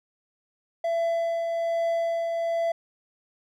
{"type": "tone with tremolo", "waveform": "triangle", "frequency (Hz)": 670, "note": "E5", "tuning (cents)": 28, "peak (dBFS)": -20, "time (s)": [0.84, 2.72], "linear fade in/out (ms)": 5, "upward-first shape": "triangle", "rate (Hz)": 1.2, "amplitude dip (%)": 35, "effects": []}